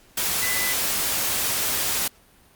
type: tone in noise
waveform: sine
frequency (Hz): 2000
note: B6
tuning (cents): +21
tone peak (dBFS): -27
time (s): 0.42-0.73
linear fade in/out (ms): 5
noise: white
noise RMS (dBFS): -24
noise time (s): 0.17-2.08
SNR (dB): -6
effects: pink hiss -55 dBFS RMS until 2.55 s + Opus 48 kbps